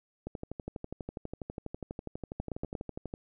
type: two click trains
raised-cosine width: 2 ms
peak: -21 / -24 dBFS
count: 4 / 36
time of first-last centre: 2.4-2.752 / 0.27-3.139 s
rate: 8.52 / 12.2 Hz
effects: none